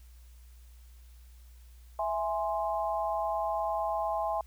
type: chord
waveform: sine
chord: E augmented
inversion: none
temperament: equal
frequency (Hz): 659.3 / 830.6 / 1046.5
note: E5 / G#5 / B#5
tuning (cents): 0 / 0 / 0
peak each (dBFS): -32 / -32 / -35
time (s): 1.99-4.41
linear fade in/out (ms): 2
effects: added 60 Hz sine -50 dBFS peak until 4.46 s + white hiss -65 dBFS RMS until 4.46 s